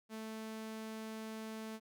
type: tone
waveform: sawtooth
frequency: 220 Hz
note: A3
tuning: in tune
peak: -39 dBFS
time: 0.09-1.8 s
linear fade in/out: 50 ms
effects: none